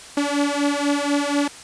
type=beating tone pair; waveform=sawtooth; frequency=285.1 / 289.2 Hz; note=C#4 / D4; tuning=+49 / -27 cents; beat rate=4.1 Hz; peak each=-18 dBFS; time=0.17-1.48 s; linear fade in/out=5 ms; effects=white hiss -40 dBFS RMS until 1.63 s + resampled to 22050 Hz